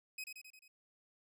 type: tone with echo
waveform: sawtooth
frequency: 2528 Hz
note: D#7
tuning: 27 cents sharp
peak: -38 dBFS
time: 0.18-0.24 s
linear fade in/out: 5 ms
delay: 88 ms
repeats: 5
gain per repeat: -4 dB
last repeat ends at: 0.68 s
effects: none